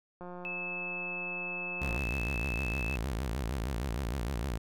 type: click train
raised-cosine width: 1 ms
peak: -31 dBFS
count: 314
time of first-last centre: 0.21-1.968 s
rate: 178 Hz
type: tone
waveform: sine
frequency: 2611 Hz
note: E7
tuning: 17 cents flat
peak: -35 dBFS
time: 0.45-2.96 s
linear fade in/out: 0 ms
type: tone with vibrato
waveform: sawtooth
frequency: 61.74 Hz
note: B1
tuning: in tune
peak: -28 dBFS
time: 1.81-4.58 s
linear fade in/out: 10 ms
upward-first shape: sine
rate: 6.5 Hz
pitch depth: 250 cents each way
effects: none